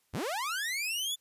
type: linear sweep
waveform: sawtooth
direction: up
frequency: 48 to 3520 Hz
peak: -28 dBFS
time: 0.13-1.16 s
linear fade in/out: 20 ms
effects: white hiss -72 dBFS RMS until 1.2 s + resampled to 32000 Hz